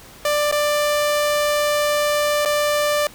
sawtooth tone with dropouts, 591 Hz, D5, 11 cents sharp, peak -13 dBFS, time 0.25-3.07 s, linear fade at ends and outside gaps 2 ms, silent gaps 0.514-0.524 / 2.451-2.457 s, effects pink hiss -43 dBFS RMS until 3.14 s

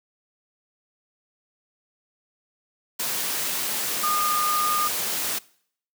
sine tone in noise, 1218 Hz, D#6, 37 cents flat, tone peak -22 dBFS, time 4.03-4.88 s, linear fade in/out 10 ms, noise white, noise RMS -27 dBFS, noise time 2.99-5.39 s, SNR +2 dB, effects noise-tail reverb RT60 0.6 s tail -22 dB re dry + high-pass 150 Hz 12 dB/octave

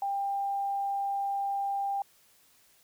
sine tone, 795 Hz, G5, 24 cents sharp, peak -28 dBFS, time 0.02-2.02 s, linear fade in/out 2 ms, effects white hiss -63 dBFS RMS until 2.83 s

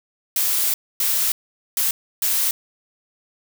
blue noise bursts at uneven times, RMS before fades -20 dBFS, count 4, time 0.36-0.74 / 1-1.32 / 1.77-1.91 / 2.22-2.51 s, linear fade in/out 2 ms, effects none

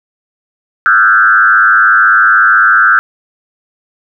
sine tone with frequency modulation, 1451 Hz, F#6, 34 cents flat, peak -4 dBFS, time 0.86-2.99 s, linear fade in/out 0 ms, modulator 106 Hz, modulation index 1.5, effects none

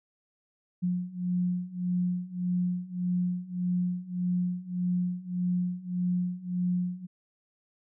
sine beating tone pair, 178.2 / 179.9 Hz, F3 / F#3, +35 / -48 cents, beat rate 1.7 Hz, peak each -31 / -29 dBFS, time 0.82-7.07 s, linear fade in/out 20 ms, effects none

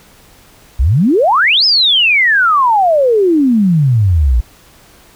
sine exponential two-way sweep, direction up then down, 55 to 5274 to 55 Hz, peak -7 dBFS, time 0.79-4.41 s, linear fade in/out 10 ms, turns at 1.65 s, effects pink hiss -44 dBFS RMS until 5.15 s

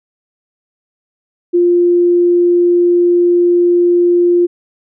sine tone, 350 Hz, F4, 4 cents sharp, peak -7 dBFS, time 1.53-4.47 s, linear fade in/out 20 ms, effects none

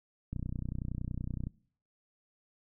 click train, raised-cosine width 5 ms, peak -24 dBFS, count 36, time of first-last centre 0.33-1.47 s, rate 30.7 Hz, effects noise-tail reverb RT60 0.5 s tail -21 dB re dry

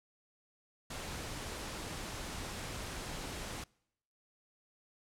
pink noise, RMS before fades -42 dBFS, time 0.9-3.64 s, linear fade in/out 5 ms, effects noise-tail reverb RT60 0.8 s tail -26 dB re dry + low-pass 10000 Hz 12 dB/octave

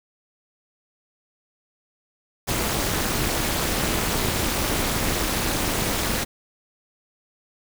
pink noise with amplitude modulation, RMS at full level -20 dBFS, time 2.47-6.25 s, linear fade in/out 20 ms, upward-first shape sine, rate 270 Hz, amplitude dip 90%, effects none

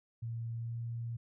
sine tone with pitch glide, 115.5 to 116.84 Hz, A#2 to A#2, -16 to +4 cents, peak -36 dBFS, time 0.22-1.17 s, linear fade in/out 10 ms, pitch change +20 cents, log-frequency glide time 0.55-0.77 s, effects none

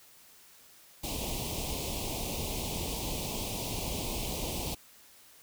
pink band-stop noise, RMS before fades -35 dBFS, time 1.03-4.75 s, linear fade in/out 10 ms, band 980 to 2400 Hz, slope 48 dB/octave, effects white hiss -57 dBFS RMS until 5.42 s

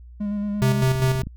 triangle tone with vibrato, 205.5 Hz, G#3, 18 cents flat, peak -21 dBFS, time 0.2-0.83 s, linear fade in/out 10 ms, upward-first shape square, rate 8.8 Hz, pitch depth 18 cents each way
square tone with tremolo, 130.81 Hz, C3, in tune, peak -17 dBFS, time 0.62-1.22 s, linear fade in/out 0 ms, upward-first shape square, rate 5 Hz, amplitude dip 45%
clicks, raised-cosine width 5 ms, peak -19 dBFS, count 12, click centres 0.835 / 0.876 / 0.914 / 0.954 / 1.001 / 1.042 / 1.077 / 1.114 / 1.154 / 1.193 / 1.235 / 1.27 s
effects added 60 Hz sine -40 dBFS peak until 1.36 s

